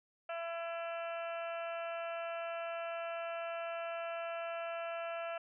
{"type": "harmonic tone", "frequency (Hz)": 335.5, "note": "E4", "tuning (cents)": 31, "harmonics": [2, 3, 4, 5, 6, 7, 8, 9], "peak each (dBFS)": [-39, -54, -45, -51, -60, -52, -50, -57], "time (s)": [0.29, 5.38], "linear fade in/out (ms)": 5, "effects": []}